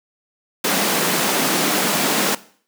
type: high-pass noise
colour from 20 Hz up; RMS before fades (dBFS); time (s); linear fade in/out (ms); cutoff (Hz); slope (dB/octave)
pink; -19; 0.64-2.35; 5; 170; 48
effects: noise-tail reverb RT60 0.5 s tail -18 dB re dry